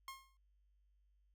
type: tone with exponential decay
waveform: sawtooth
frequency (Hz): 1072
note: C6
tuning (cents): +42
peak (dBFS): -40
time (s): 0.08-0.37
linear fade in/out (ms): 1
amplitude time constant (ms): 63
effects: added 50 Hz sine -70 dBFS peak until 1.34 s